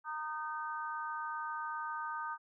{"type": "harmonic tone", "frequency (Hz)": 307.5, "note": "D#4", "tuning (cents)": -20, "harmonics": [3, 4, 5], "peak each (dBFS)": [-41, -40, -43], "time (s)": [0.04, 2.38], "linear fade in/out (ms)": 50, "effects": []}